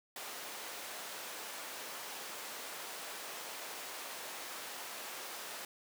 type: high-pass noise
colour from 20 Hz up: pink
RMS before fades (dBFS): -45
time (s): 0.16-5.65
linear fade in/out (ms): 2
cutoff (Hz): 540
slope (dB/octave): 12
effects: none